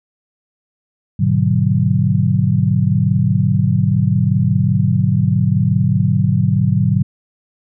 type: chord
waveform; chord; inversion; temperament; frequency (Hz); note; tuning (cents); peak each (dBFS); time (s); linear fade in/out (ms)
sine; G# half-diminished seventh; none; just; 103.83 / 124.59 / 149.51 / 186.89; G#2 / B2 / D3 / F#3; 0 / +16 / +31 / +18; -17; 1.19-7.03; 10
effects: none